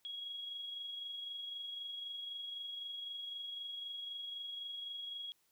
sine tone with amplitude modulation, 3312 Hz, G#7, 5 cents flat, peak -40 dBFS, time 0.05-5.32 s, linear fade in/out 0 ms, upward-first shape sine, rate 23.9 Hz, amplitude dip 35%, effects white hiss -75 dBFS RMS until 5.51 s

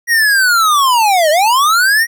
square linear two-way sweep, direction down then up, 1910 to 588 to 1910 Hz, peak -9 dBFS, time 0.07-2.07 s, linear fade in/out 50 ms, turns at 1.3 s, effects none

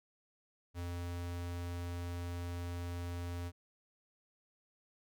square tone, 87.2 Hz, F2, 2 cents flat, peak -39 dBFS, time 0.74-3.52 s, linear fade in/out 50 ms, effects none

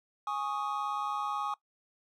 triangle chord, Ab suspended fourth, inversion none, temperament just, 830.6 / 1107.5 / 1245.9 Hz, Ab5 / Db6 / Eb6, 0 / -2 / +2 cents, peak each -34 dBFS, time 0.27-1.54 s, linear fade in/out 2 ms, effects noise-tail reverb RT60 0.1 s tail -20 dB re dry

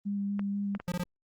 sine tone with vibrato, 200.9 Hz, G3, 43 cents sharp, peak -29 dBFS, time 0.05-0.78 s, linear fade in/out 20 ms, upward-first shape square, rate 4.1 Hz, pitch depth 9 cents each way
clicks, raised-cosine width 0.5 ms, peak -24 dBFS, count 3, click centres 0.394 / 0.75 / 0.8 s
square tone bursts, 177.6 Hz, F3, 29 cents sharp, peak -30 dBFS, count 3, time 0.88-1.034 s, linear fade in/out 0 ms, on 38 ms, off 20 ms
effects Opus 24 kbps

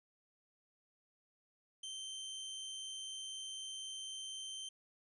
sawtooth tone, 3118 Hz, G7, 10 cents flat, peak -40 dBFS, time 1.83-4.69 s, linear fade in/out 5 ms, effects resampled to 24000 Hz

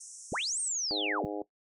pink band-pass noise, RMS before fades -48 dBFS, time 0-0.7 s, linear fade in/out 10 ms, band 5700 to 9500 Hz, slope 96 dB/octave
sine linear two-way sweep, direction up then down, 87.31 to 8820 to 87.31 Hz, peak -30 dBFS, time 0.32-1.25 s, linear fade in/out 0 ms, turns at 0.6 s
harmonic tone, 102.9 Hz, G#2, 16 cents flat, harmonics 3 / 4 / 5 / 6 / 7 / 8, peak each -37 / -39 / -41 / -43 / -44 / -45 dBFS, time 0.91-1.42 s, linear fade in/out 0 ms
effects noise-tail reverb RT60 0.1 s tail -17 dB re dry

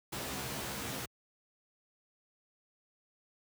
pink noise with comb filter, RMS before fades -39 dBFS, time 0.12-1.06 s, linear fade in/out 10 ms, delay 15 ms, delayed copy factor +0.8, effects high-pass 80 Hz 12 dB/octave

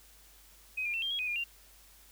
sine tone with pitch steps, 2520 / 2405 / 2691 / 3191 / 3303 / 2498 / 2418 / 2777 Hz, D#7 / D7 / E7 / G7 / G#7 / D#7 / D7 / F7, +21 / +41 / +35 / +30 / -10 / +6 / +50 / -10 cents, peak -31 dBFS, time 0.77-1.442 s, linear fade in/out 10 ms, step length 84 ms, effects added 50 Hz sine -61 dBFS peak until 2.11 s + white hiss -59 dBFS RMS until 2.11 s

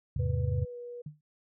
sine chord, E augmented, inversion none, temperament equal with one note detuned, 82.41 / 103.83 / 131.72 Hz, E2 / G#2 / B#2, 0 / 0 / +12 cents, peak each -31 dBFS, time 0.16-0.65 s, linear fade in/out 5 ms
sine tone with pitch glide, 493.9 to 483.2 Hz, B4 to B4, 0 to -38 cents, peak -39 dBFS, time 0.19-1.02 s, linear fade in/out 10 ms, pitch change -38 cents, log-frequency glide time 0.64-0.77 s
sine tone with exponential decay, 150 Hz, D3, 37 cents sharp, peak -34 dBFS, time 1.06-1.21 s, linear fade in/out 5 ms, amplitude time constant 32 ms
effects none

